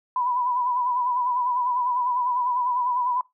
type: tone with vibrato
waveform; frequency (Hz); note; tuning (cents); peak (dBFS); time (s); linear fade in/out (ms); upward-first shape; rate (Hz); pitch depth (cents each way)
sine; 987; B5; -1; -21; 0.16-3.21; 2; sine; 10; 53
effects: noise-tail reverb RT60 0.2 s tail -21 dB re dry